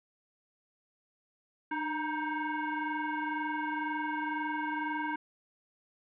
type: tone with frequency modulation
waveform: sine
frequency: 324 Hz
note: E4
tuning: 30 cents flat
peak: -31 dBFS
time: 1.71-5.16 s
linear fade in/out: 5 ms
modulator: 626 Hz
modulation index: 2.4
effects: none